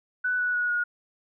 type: tone with pitch steps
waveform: sine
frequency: 1491 / 1474.7 / 1458.6 / 1442.7 Hz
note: F#6 / F#6 / F#6 / F#6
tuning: +13 / -6 / -25 / -44 cents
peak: -23 dBFS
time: 0.24-0.84 s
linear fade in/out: 10 ms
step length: 150 ms
effects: none

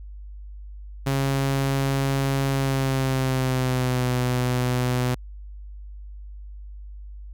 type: tone with pitch glide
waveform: sawtooth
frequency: 136.5 to 125.17 Hz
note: C#3 to B2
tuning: -26 to +24 cents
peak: -17 dBFS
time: 1.06-5.15 s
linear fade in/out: 10 ms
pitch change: -150 cents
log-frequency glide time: 2.52-4.12 s
effects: added 50 Hz sine -36 dBFS peak until 7.33 s

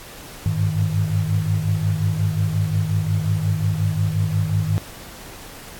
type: tone cluster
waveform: sine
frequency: 98.9 / 104.5 / 156.3 Hz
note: G2 / G#2 / D#3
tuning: +16 / +11 / +8 cents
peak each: -22 dBFS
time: 0.46-4.78 s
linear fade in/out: 0 ms
effects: pink hiss -39 dBFS RMS until 5.79 s + AAC 64 kbps

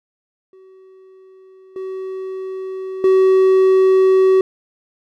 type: tone with level steps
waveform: triangle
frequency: 378.6 Hz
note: F#4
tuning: 40 cents sharp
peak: -40 / -22 / -7 dBFS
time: 0.53-4.41 s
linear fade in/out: 2 ms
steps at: 1.76 / 3.04 s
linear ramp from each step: 2 ms
effects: none

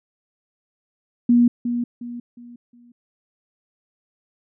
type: tone with echo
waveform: sine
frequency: 240 Hz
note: B3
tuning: 49 cents flat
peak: -11 dBFS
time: 1.29-1.48 s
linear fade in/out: 5 ms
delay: 360 ms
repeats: 4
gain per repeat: -9 dB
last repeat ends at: 2.92 s
effects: none

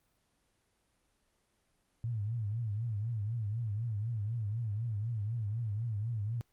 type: tone with vibrato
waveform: sine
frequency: 110 Hz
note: A2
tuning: in tune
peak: -32 dBFS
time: 2.04-6.41 s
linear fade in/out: 0 ms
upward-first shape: triangle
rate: 4 Hz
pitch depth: 180 cents each way
effects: pink hiss -75 dBFS RMS until 6.52 s + Opus 24 kbps

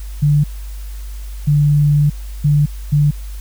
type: tone bursts at uneven times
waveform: sine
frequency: 146.83 Hz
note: D3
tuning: in tune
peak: -9 dBFS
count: 4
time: 0.22-0.44 / 1.47-2.1 / 2.44-2.66 / 2.92-3.11 s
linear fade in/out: 10 ms
effects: added 50 Hz sine -25 dBFS peak until 3.4 s + white hiss -43 dBFS RMS until 3.4 s

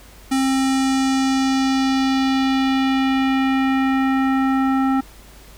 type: tone with low-pass filter sweep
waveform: square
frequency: 266.4 Hz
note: C4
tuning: 31 cents sharp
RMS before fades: -18 dBFS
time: 0.31-5.01 s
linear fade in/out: 10 ms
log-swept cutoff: 10000 to 1300 Hz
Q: 1.5
effects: added 50 Hz sine -44 dBFS peak until 5.57 s + pink hiss -46 dBFS RMS until 5.57 s

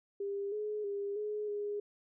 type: tone with pitch steps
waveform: sine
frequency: 400 / 422.4 / 402.5 / 421 / 412.3 Hz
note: G4 / G#4 / G4 / G#4 / G#4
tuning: +35 / +29 / +46 / +24 / -13 cents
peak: -34 dBFS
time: 0.2-1.8 s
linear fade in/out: 5 ms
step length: 320 ms
effects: none

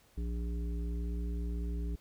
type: harmonic tone with a mistuned harmonic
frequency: 58.27 Hz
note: A#1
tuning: in tune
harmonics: 1 / 3 / 5 / 7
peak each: -33 / -43 / -47 / -50 dBFS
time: 0.17-1.96 s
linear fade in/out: 10 ms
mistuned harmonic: 1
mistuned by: +25 cents
effects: pink hiss -65 dBFS RMS until 2 s

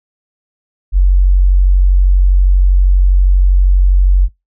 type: tone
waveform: sine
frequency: 46.25 Hz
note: F#1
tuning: in tune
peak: -5 dBFS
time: 0.92-4.29 s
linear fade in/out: 50 ms
effects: noise-tail reverb RT60 0.2 s tail -25 dB re dry

